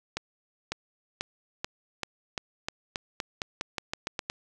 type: accelerating click train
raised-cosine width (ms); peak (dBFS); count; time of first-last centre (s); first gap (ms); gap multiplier
0.2; -13; 16; 0.17-4.299; 550; 0.89
effects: 8-bit